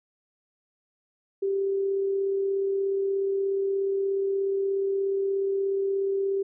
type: tone with amplitude modulation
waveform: sine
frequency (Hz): 392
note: G4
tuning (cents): 0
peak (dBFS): -22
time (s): 1.42-6.43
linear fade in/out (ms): 10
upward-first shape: sine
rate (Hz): 36.8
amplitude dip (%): 25
effects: none